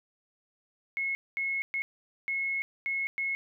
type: tone bursts at uneven times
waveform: sine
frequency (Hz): 2177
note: C#7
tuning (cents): -32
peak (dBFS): -28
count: 6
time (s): 0.97-1.15 / 1.37-1.62 / 1.74-1.82 / 2.28-2.62 / 2.86-3.07 / 3.18-3.35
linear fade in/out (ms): 0
effects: none